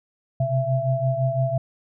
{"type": "tone cluster", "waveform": "sine", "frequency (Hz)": [127.4, 133.3, 668], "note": ["C3", "C3", "E5"], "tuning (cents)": [-46, 33, 23], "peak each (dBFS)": -24, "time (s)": [0.4, 1.58], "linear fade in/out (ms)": 5, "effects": []}